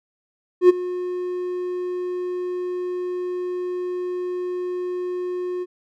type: tone with ADSR envelope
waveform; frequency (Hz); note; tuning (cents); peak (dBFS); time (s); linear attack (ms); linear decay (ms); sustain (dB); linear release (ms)
triangle; 360; F#4; -47; -4; 0.61-5.66; 83; 19; -18; 38
effects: none